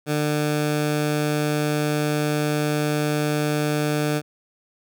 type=tone; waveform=15% pulse; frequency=150 Hz; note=D3; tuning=37 cents sharp; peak=-14 dBFS; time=0.06-4.22 s; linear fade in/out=50 ms; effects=none